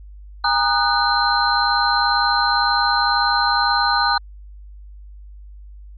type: tone cluster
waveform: sine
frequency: 815 / 937 / 1227 / 1488 / 4120 Hz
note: G#5 / A#5 / D#6 / F#6 / C8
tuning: -33 / +9 / -25 / +9 / -28 cents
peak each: -21 dBFS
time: 0.44-4.18 s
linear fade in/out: 5 ms
effects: added 50 Hz sine -36 dBFS peak until 5.97 s + MP3 32 kbps